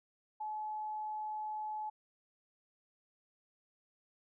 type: tone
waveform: sine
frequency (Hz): 856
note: A5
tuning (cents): -48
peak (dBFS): -37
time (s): 0.4-1.9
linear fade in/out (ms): 10
effects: none